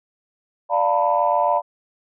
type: chord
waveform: sine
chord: B half-diminished seventh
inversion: first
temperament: equal with one note detuned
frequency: 587.3 / 698.5 / 900.6 / 987.8 Hz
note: D5 / F5 / A5 / B5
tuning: 0 / 0 / +40 / 0 cents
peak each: -21 dBFS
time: 0.69-1.62 s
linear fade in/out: 50 ms
effects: tanh soft clip ceiling -5 dBFS